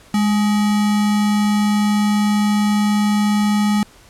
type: tone with sample-and-hold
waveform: sine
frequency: 207.3 Hz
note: G#3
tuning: 3 cents flat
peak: -13 dBFS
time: 0.14-3.83 s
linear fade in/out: 2 ms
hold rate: 1050 Hz
effects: pink hiss -47 dBFS RMS until 4.09 s + low-pass 11000 Hz 12 dB/octave